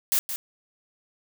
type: noise with echo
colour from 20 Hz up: blue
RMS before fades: -22 dBFS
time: 0.12-0.19 s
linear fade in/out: 0 ms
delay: 170 ms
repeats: 1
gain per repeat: -9 dB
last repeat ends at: 0.36 s
effects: none